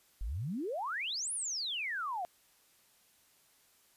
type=exponential two-way sweep; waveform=sine; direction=up then down; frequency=42.27 to 10548 to 680 Hz; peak=-34 dBFS; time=0.21-2.25 s; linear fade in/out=0 ms; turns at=1.33 s; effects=white hiss -67 dBFS RMS until 3.96 s + resampled to 32000 Hz